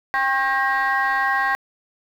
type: tone cluster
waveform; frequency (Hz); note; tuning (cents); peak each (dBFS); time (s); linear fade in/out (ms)
sine; 795 / 1085 / 1597 / 1890; G5 / C#6 / G6 / A#6; +24 / -37 / +32 / +23; -22; 0.14-1.55; 0
effects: tanh soft clip ceiling -12 dBFS + 8-bit